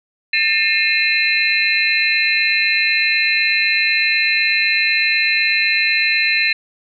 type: tone cluster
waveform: sine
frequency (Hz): 1796 / 2132 / 2455 / 2654 / 4062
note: A6 / C7 / D#7 / E7 / B7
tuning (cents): +35 / +32 / -24 / +11 / +48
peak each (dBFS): -20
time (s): 0.33-6.53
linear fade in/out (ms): 5
effects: none